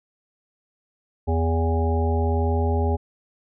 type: harmonic tone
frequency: 81.9 Hz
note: E2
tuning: 11 cents flat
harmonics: 1 / 3 / 5 / 7 / 9 / 10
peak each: -20 / -29 / -27 / -33 / -35 / -30 dBFS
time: 1.27-2.97 s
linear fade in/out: 20 ms
effects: none